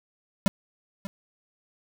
square tone with echo, 196 Hz, G3, in tune, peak -18 dBFS, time 0.46-0.48 s, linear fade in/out 0 ms, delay 590 ms, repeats 1, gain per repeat -15 dB, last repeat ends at 1.07 s, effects none

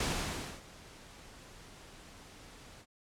pink noise with ADSR envelope, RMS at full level -32 dBFS, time 0-2.86 s, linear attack 4 ms, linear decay 600 ms, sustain -21 dB, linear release 60 ms, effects low-pass 9000 Hz 12 dB/octave

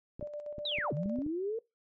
clicks, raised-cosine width 3 ms, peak -30 dBFS, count 7, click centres 0.195 / 0.227 / 0.583 / 0.786 / 1.059 / 1.187 / 1.264 s
sine tone with tremolo, 591 Hz, D5, 11 cents sharp, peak -36 dBFS, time 0.21-1.22 s, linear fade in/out 0 ms, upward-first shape square, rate 7.9 Hz, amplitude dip 50%
sine linear two-way sweep, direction down then up, 4034 to 130.81 to 465.6 Hz, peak -31 dBFS, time 0.65-1.59 s, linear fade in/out 5 ms, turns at 0.93 s
effects noise-tail reverb RT60 0.2 s tail -20 dB re dry + MP3 32 kbps

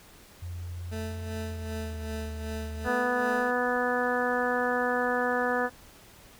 sine tone with pitch glide, 87.5 to 76.61 Hz, F2 to D#2, +4 to -26 cents, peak -34 dBFS, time 0.42-2.88 s, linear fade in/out 5 ms, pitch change -230 cents, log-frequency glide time 1.34-2.12 s
20% pulse tone with tremolo, 220 Hz, A3, in tune, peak -29 dBFS, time 0.91-3.52 s, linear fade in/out 20 ms, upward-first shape sine, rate 2.6 Hz, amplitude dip 60%
harmonic tone, 246.9 Hz, B3, in tune, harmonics 1 / 2 / 3 / 4 / 5 / 6 / 7, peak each -33 / -29 / -32 / -35 / -35 / -34 / -32 dBFS, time 2.84-5.7 s, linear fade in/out 50 ms
effects pink hiss -53 dBFS RMS until 6.39 s

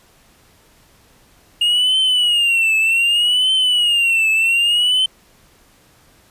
triangle tone with vibrato, 2839 Hz, F7, 28 cents sharp, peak -11 dBFS, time 1.61-5.06 s, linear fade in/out 5 ms, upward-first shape triangle, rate 0.65 Hz, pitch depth 150 cents each way, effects pink hiss -52 dBFS RMS until 6.3 s + resampled to 32000 Hz

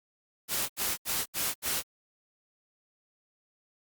white noise bursts, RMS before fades -30 dBFS, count 5, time 0.48-1.83 s, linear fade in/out 50 ms, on 210 ms, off 75 ms, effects Opus 48 kbps

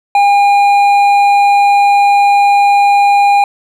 sine tone with hard clipping, 808 Hz, G#5, 48 cents flat, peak -7 dBFS, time 0.15-3.44 s, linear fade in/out 2 ms, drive 7 dB, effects none

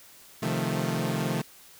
sawtooth chord, F dominant seventh, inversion second, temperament equal with one note detuned, 131.95 / 155.56 / 174.61 / 220 Hz, C3 / Eb3 / F3 / A3, +15 / 0 / 0 / 0 cents, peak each -28 dBFS, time 0.42-1.42 s, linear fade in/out 10 ms, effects white hiss -52 dBFS RMS until 1.79 s

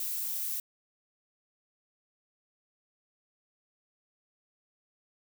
violet noise, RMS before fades -34 dBFS, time 0-0.6 s, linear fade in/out 2 ms, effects none

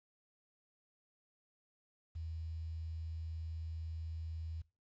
sine tone with quantisation, 81 Hz, E2, 30 cents flat, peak -40 dBFS, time 2.15-4.62 s, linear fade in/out 10 ms, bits 11, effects noise-tail reverb RT60 0.3 s tail -21 dB re dry + resampled to 16000 Hz

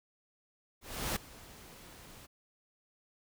pink noise with ADSR envelope, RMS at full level -33 dBFS, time 0.81-2.27 s, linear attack 350 ms, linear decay 9 ms, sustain -20 dB, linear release 21 ms, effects none

